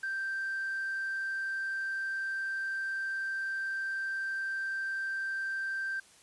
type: tone with tanh clipping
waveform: triangle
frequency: 1568 Hz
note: G6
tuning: in tune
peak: -32 dBFS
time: 0.03-6 s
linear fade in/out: 5 ms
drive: 5 dB
effects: white hiss -59 dBFS RMS until 6.22 s + resampled to 24000 Hz